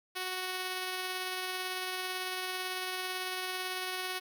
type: tone with tremolo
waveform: 5% pulse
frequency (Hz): 370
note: F#4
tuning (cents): 0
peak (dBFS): -22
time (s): 0.15-4.2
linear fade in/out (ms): 20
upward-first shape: triangle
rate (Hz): 18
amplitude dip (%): 25
effects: none